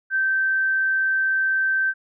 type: tone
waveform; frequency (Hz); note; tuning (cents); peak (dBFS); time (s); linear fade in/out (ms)
sine; 1554; G6; -16; -18; 0.1-1.94; 50
effects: none